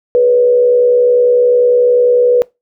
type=tone with frequency modulation; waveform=sine; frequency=490 Hz; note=B4; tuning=14 cents flat; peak=-6 dBFS; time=0.15-2.42 s; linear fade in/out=0 ms; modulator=68.8 Hz; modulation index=0.38; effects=noise-tail reverb RT60 0.2 s tail -22 dB re dry